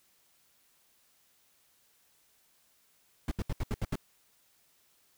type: noise bursts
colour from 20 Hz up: brown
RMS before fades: -31 dBFS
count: 7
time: 3.28-3.956 s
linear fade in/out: 2 ms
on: 34 ms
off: 73 ms
effects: white hiss -68 dBFS RMS until 5.17 s